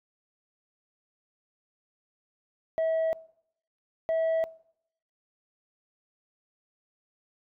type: tone pair in turn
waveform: sine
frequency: 647 / 649.8 Hz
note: E5 / E5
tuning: -32 / -25 cents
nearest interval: unison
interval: 7 cents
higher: second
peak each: -21 dBFS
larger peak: neither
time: 2.78-3.13 / 4.09-4.44 s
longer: neither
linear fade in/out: 0 ms
effects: noise-tail reverb RT60 0.7 s tail -23 dB re dry + tanh soft clip ceiling -23 dBFS